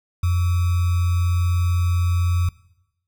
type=tone with sample-and-hold; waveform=sine; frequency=87.9 Hz; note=F2; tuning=12 cents sharp; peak=-16 dBFS; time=0.23-2.49 s; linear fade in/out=5 ms; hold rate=1225 Hz; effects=noise-tail reverb RT60 0.9 s tail -21 dB re dry